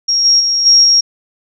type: tone with level steps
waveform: sine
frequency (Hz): 5588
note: F8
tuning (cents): 0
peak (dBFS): -10 / -6 / -11 / -4 / -6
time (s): 0.08-1.01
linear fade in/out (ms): 10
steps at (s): 0.24 / 0.39 / 0.65 / 0.83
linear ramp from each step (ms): 20
effects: none